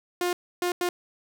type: tone bursts at uneven times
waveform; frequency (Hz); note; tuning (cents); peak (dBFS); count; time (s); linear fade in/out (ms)
sawtooth; 354.9; F4; +28; -20; 3; 0.21-0.33 / 0.62-0.72 / 0.81-0.89; 2
effects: none